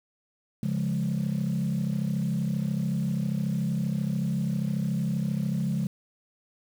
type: chord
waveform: sine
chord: Db major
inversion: none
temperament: equal with one note detuned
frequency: 140.04 / 174.61 / 207.7 Hz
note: Db3 / F3 / Ab3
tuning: +18 / 0 / 0 cents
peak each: -28 dBFS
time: 0.63-5.87 s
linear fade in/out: 2 ms
effects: tanh soft clip ceiling -20 dBFS + 8-bit